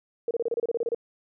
sine tone bursts, 466.9 Hz, A#4, 3 cents sharp, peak -23 dBFS, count 12, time 0.28-0.947 s, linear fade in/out 2 ms, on 29 ms, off 29 ms, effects none

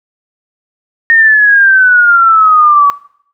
sine exponential sweep, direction down, 1846 to 1134 Hz, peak -3 dBFS, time 1.1-2.9 s, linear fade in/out 0 ms, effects noise-tail reverb RT60 0.6 s tail -20 dB re dry

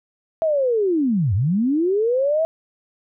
sine linear two-way sweep, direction down then up, 659.3 to 87.1 to 659.3 Hz, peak -16 dBFS, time 0.42-2.45 s, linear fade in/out 0 ms, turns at 1.34 s, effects none

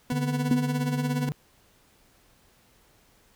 40% pulse tone with tremolo, 246.9 Hz, B3, in tune, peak -24 dBFS, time 0.1-1.29 s, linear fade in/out 2 ms, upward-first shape sine, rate 17 Hz, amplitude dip 70%
triangle tone with vibrato, 146.83 Hz, D3, in tune, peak -25 dBFS, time 0.12-1.32 s, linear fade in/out 0 ms, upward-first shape square, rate 6.8 Hz, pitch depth 17 cents each way
sine tone with exponential decay, 246.9 Hz, B3, in tune, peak -16 dBFS, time 0.51-0.84 s, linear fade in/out 2 ms, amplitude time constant 71 ms
effects pink hiss -61 dBFS RMS until 3.35 s

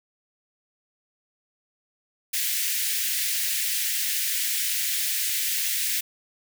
white high-pass noise, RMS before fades -26 dBFS, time 2.33-6.01 s, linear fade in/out 10 ms, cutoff 1700 Hz, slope 48 dB/octave, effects none

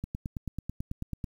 click train, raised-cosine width 5 ms, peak -21 dBFS, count 12, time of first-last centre 0.04-1.242 s, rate 9.15 Hz, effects 9-bit

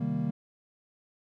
triangle chord, C minor seventh, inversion none, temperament equal, 130.81 / 155.56 / 196 / 233.1 Hz, C3 / Eb3 / G3 / Bb3, 0 / 0 / 0 / 0 cents, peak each -34 / -30 / -32 / -30 dBFS, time 0-0.31 s, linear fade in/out 10 ms, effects none

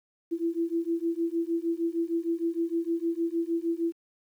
sine beating tone pair, 331.4 / 337.9 Hz, E4 / E4, +9 / +43 cents, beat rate 6.5 Hz, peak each -29 / -29 dBFS, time 0.31-3.93 s, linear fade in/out 20 ms, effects 10-bit

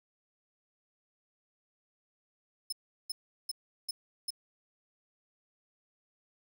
sawtooth tone bursts, 5200 Hz, E8, 24 cents flat, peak -30 dBFS, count 5, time 2.7-4.305 s, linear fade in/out 5 ms, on 25 ms, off 370 ms, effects none

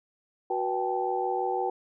sine tone cluster, 369.5 / 486.7 / 778 / 864 Hz, F#4 / B4 / G5 / A5, -2 / -25 / -13 / -32 cents, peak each -31 / -33 / -29 / -34 dBFS, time 0.5-1.7 s, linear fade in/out 5 ms, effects none

